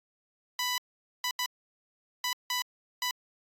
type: tone bursts at uneven times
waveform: 10% pulse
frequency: 992 Hz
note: B5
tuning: 7 cents sharp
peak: -20 dBFS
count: 6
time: 0.59-0.78 / 1.24-1.31 / 1.39-1.46 / 2.24-2.33 / 2.5-2.62 / 3.02-3.11 s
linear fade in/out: 2 ms
effects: AAC 48 kbps